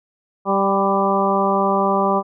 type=harmonic tone with a mistuned harmonic; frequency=196 Hz; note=G3; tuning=in tune; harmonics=1 / 2 / 3 / 4 / 5 / 6; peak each=-22 / -22 / -22 / -22 / -22 / -22 dBFS; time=0.45-2.23 s; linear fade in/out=50 ms; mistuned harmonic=5; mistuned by=+21 cents; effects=none